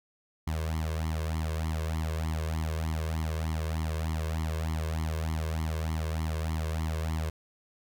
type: tone with flanger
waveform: sawtooth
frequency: 79.6 Hz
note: D#2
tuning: 40 cents sharp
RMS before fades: -31 dBFS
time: 0.47-7.3 s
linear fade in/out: 5 ms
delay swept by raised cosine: 0.94 to 1.92 ms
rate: 3.3 Hz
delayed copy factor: +0.95
effects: none